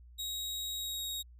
sawtooth tone with pitch glide, 3800 to 3774 Hz, A#7 to A#7, +33 to +21 cents, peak -33 dBFS, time 0.18-1.23 s, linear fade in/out 20 ms, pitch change -12 cents, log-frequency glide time 0.77-1.09 s, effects added 60 Hz sine -52 dBFS peak until 1.39 s

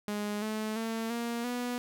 sawtooth tone with pitch steps, 207.7 / 216.4 / 225.5 / 234.9 / 244.7 Hz, G#3 / A3 / A3 / A#3 / B3, 0 / -29 / +43 / +13 / -16 cents, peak -28 dBFS, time 0.08-1.78 s, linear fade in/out 0 ms, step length 340 ms, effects none

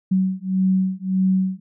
sine beating tone pair, 187.4 / 189.1 Hz, F#3 / F#3, +22 / +38 cents, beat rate 1.7 Hz, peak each -20 dBFS, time 0.11-1.6 s, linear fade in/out 10 ms, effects none

